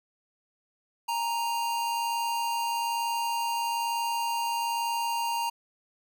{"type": "tone pair together", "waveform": "square", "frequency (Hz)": [830.6, 931.7], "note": ["G#5", "A#5"], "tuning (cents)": [0, -1], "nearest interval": "major second", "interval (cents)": 199, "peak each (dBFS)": [-39, -28], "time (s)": [1.08, 5.5], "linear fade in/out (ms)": 10, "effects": []}